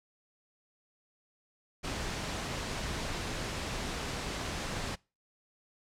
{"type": "noise", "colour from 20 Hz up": "pink", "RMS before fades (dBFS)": -36, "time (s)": [1.83, 4.96], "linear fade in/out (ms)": 20, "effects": ["noise-tail reverb RT60 0.3 s tail -24 dB re dry", "low-pass 7000 Hz 12 dB/octave"]}